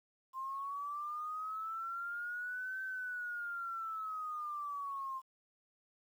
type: linear two-way sweep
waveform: sine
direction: up then down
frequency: 1046.5 to 1544 to 1046.5 Hz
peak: -38 dBFS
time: 0.33-5.22 s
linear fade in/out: 50 ms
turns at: 2.82 s
effects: 11-bit